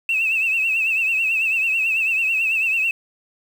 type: tone with vibrato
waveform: sine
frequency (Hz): 2637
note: E7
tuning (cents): 0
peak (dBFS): -16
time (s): 0.09-2.91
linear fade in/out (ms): 2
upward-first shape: triangle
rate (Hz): 9.1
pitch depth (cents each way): 88
effects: tanh soft clip ceiling -13 dBFS + 7-bit